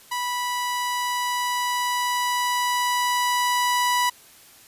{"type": "tone with level ramp", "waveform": "sawtooth", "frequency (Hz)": 983, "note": "B5", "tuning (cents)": -8, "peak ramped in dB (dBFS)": [-21, -15], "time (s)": [0.11, 4.1], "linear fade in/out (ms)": 10, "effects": ["white hiss -50 dBFS RMS until 4.67 s", "resampled to 32000 Hz"]}